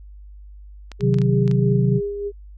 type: clicks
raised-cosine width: 0.2 ms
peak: -19 dBFS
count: 7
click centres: 0.917 / 1.008 / 1.142 / 1.186 / 1.217 / 1.478 / 1.513 s
type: tone with tremolo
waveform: sine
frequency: 405.8 Hz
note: G#4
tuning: 40 cents flat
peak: -21 dBFS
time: 0.99-2.32 s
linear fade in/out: 50 ms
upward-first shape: sine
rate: 3.2 Hz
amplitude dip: 45%
type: chord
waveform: sine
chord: C diminished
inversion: none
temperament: equal with one note detuned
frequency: 130.81 / 154.58 / 185 Hz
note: C3 / Eb3 / Gb3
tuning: 0 / -11 / 0 cents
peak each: -17 / -23 / -20 dBFS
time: 1-2.01 s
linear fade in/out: 50 ms
effects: added 50 Hz sine -38 dBFS peak until 2.57 s